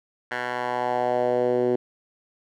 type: tone with band-pass filter sweep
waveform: 10% pulse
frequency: 123.47 Hz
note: B2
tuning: in tune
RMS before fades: -24 dBFS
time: 0.31-1.76 s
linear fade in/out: 5 ms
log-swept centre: 1500 to 360 Hz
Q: 2.4
effects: none